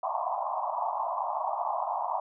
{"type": "band-pass noise", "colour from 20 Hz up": "white", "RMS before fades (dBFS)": -31, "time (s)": [0.03, 2.2], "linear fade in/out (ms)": 5, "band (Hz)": [630, 1100], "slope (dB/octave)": 96, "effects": []}